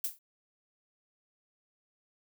violet noise with exponential decay, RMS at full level -28 dBFS, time 0.04-0.19 s, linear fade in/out 5 ms, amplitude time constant 32 ms, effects none

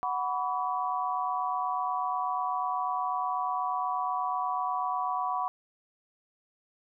sine chord, F# suspended fourth, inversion none, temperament equal with one note detuned, 740 / 987.8 / 1136 Hz, F#5 / B5 / C#6, 0 / 0 / +42 cents, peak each -32 dBFS, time 0.03-5.48 s, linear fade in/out 0 ms, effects none

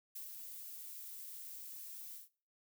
violet noise with ADSR envelope, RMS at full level -45 dBFS, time 0.15-2.29 s, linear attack 9 ms, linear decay 91 ms, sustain -4 dB, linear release 140 ms, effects noise-tail reverb RT60 0.4 s tail -20 dB re dry

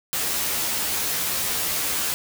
white noise with comb filter, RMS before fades -25 dBFS, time 0.13-2.14 s, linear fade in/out 0 ms, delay 13 ms, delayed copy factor +0.85, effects none

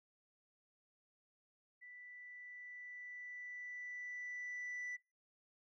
sine tone with level ramp, 1975.5 Hz, B6, in tune, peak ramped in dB -53 to -39 dBFS, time 1.81-4.97 s, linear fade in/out 20 ms, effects noise-tail reverb RT60 0.3 s tail -26 dB re dry + tanh soft clip ceiling -40 dBFS

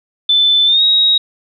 sine tone with pitch glide, 3520 to 3794 Hz, A7 to A#7, 0 to +30 cents, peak -8 dBFS, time 0.29-1.18 s, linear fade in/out 5 ms, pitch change +130 cents, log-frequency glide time 0.66-0.83 s, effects none

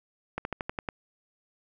slowing click train, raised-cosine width 0.5 ms, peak -16 dBFS, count 7, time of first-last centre 0.38-0.888 s, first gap 71 ms, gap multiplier 1.07, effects none

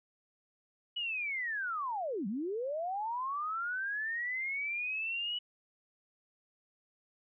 sine linear two-way sweep, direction down then up, 2959 to 182 to 2959 Hz, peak -33 dBFS, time 0.96-5.39 s, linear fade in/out 10 ms, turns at 2.27 s, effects none

